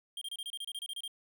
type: tone bursts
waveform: square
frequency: 3200 Hz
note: G7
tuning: 35 cents sharp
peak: -38 dBFS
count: 13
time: 0.17-1.078 s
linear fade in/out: 2 ms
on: 44 ms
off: 28 ms
effects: none